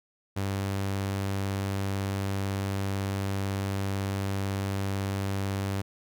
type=tone; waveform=sawtooth; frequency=98 Hz; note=G2; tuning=in tune; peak=-24 dBFS; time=0.36-5.82 s; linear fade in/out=10 ms; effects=none